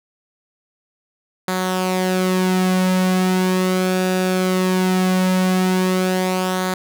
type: tone with flanger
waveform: sawtooth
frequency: 185 Hz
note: F#3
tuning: in tune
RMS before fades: -18 dBFS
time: 1.48-6.74 s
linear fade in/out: 2 ms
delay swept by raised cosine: 0.36 to 4.46 ms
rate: 0.19 Hz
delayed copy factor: -0.5
effects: none